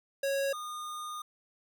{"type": "tone pair in turn", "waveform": "square", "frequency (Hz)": [551, 1221.3], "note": ["C#5", "D#6"], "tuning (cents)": [-11, -33], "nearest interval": "octave + major second", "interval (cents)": 1378, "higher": "second", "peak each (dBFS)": [-29, -38], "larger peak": "first", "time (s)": [[0.23, 0.53], [0.53, 1.22]], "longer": "second", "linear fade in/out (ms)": 5, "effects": []}